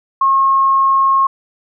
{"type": "tone", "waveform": "sine", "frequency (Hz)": 1082, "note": "C#6", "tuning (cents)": -42, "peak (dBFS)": -9, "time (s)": [0.21, 1.27], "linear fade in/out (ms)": 5, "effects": []}